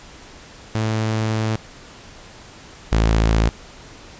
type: tone pair in turn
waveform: sawtooth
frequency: 110 / 55 Hz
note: A2 / A1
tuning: 0 / 0 cents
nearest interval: octave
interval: 1200 cents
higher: first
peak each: -15 / -10 dBFS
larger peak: second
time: 0.75-1.56 / 2.92-3.49 s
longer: first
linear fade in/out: 0 ms
effects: pink hiss -42 dBFS RMS until 4.19 s + resampled to 16000 Hz